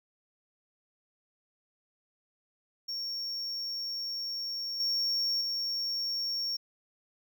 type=tone with level steps; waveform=triangle; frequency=5510 Hz; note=F8; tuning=24 cents flat; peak=-32 / -26 / -29 dBFS; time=2.88-6.57 s; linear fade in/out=10 ms; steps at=4.8 / 5.41 s; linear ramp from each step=2 ms; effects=11-bit